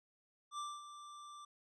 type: tone with ADSR envelope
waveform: square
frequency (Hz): 1177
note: D6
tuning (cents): +3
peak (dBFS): -40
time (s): 0.51-1.45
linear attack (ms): 73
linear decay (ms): 230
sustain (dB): -11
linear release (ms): 5
effects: resampled to 22050 Hz